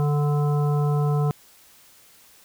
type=harmonic tone with a mistuned harmonic; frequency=146.8 Hz; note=D3; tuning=in tune; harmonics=1 / 3 / 5 / 7 / 9; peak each=-19 / -29 / -33 / -36 / -38 dBFS; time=0-1.31 s; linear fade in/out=0 ms; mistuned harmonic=9; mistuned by=-21 cents; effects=white hiss -53 dBFS RMS until 2.44 s